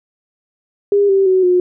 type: tone with pitch steps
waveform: sine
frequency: 404.4 / 389 / 374.3 / 360.1 Hz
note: G#4 / G4 / F#4 / F#4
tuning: -46 / -13 / +20 / -47 cents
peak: -9 dBFS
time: 0.92-1.6 s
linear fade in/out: 2 ms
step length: 170 ms
effects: none